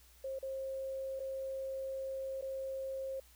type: tone with dropouts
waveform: sine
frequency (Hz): 534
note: C5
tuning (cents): +35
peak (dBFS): -37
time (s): 0.24-3.2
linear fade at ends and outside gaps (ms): 5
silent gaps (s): 0.389-0.427 / 1.195-1.201 / 2.413-2.423
effects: added 60 Hz sine -62 dBFS peak until 3.35 s + white hiss -64 dBFS RMS until 3.35 s